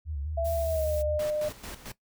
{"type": "tone with vibrato", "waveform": "sine", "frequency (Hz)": 73.8, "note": "D2", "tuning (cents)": 9, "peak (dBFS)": -31, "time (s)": [0.05, 1.21], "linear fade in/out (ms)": 50, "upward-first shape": "square", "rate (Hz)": 4.9, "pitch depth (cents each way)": 84}
{"type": "tone with pitch glide", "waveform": "sine", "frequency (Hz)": [667, 604.6], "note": ["E5", "D#5"], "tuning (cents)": [20, -50], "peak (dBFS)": -26, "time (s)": [0.37, 1.49], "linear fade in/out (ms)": 10, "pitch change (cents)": -170, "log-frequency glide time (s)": [0.61, 0.94]}
{"type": "noise", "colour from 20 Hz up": "blue", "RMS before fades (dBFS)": -43, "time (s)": [0.44, 1.03], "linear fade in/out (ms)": 20}
{"type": "noise with tremolo", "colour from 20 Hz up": "pink", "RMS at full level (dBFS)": -40, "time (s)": [1.19, 1.92], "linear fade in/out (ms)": 5, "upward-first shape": "square", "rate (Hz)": 4.5, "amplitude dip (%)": 70}
{"effects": ["noise-tail reverb RT60 0.1 s tail -17 dB re dry"]}